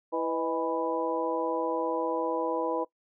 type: harmonic tone with a mistuned harmonic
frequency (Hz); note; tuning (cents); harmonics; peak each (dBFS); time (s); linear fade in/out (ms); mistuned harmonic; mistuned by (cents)
164.81; E3; 0; 2 / 3 / 4 / 5 / 6; -33 / -30 / -35 / -37 / -34; 0.12-2.85; 20; 4; -80
effects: noise-tail reverb RT60 0.1 s tail -19 dB re dry